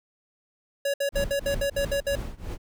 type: tone bursts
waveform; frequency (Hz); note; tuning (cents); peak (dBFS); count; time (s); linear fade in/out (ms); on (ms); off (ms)
square; 561; C#5; +21; -24; 9; 0.85-2.155; 5; 89; 63
type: noise with tremolo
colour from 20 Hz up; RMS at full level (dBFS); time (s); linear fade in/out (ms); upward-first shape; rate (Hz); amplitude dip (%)
brown; -29; 1.12-2.58; 50; triangle; 3; 95
effects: none